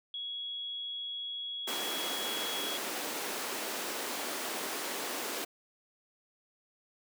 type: tone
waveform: sine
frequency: 3338 Hz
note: G#7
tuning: 8 cents sharp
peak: -36 dBFS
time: 0.14-2.77 s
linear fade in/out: 2 ms
type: high-pass noise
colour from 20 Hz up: pink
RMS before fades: -37 dBFS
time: 1.67-5.45 s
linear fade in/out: 10 ms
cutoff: 280 Hz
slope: 24 dB/octave
effects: none